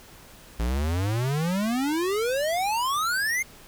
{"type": "exponential sweep", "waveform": "square", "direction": "up", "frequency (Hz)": [55, 2158], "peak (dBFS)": -24, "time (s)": [0.59, 3.43], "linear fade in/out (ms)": 10, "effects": ["pink hiss -49 dBFS RMS until 3.67 s"]}